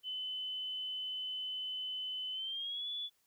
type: tone with pitch glide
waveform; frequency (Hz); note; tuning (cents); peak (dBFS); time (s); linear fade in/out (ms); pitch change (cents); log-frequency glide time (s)
sine; 3026 to 3436; F#7 to A7; +38 to -42; -37; 0.03-3.1; 50; +220; 2.32-2.88
effects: white hiss -75 dBFS RMS until 3.26 s